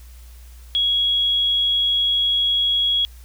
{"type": "tone", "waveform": "sine", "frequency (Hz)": 3324, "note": "G#7", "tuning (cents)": 1, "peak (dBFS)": -16, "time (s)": [0.75, 3.05], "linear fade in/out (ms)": 0, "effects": ["added 60 Hz sine -39 dBFS peak until 3.24 s", "white hiss -52 dBFS RMS until 3.24 s"]}